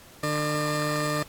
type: tone pair together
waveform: 20% pulse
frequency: 150 / 600 Hz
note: D3 / D5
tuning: +37 / +37 cents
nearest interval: 2 octaves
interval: 2400 cents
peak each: -23 dBFS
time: 0.23-1.23 s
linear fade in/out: 5 ms
effects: pink hiss -50 dBFS RMS until 1.28 s + AAC 64 kbps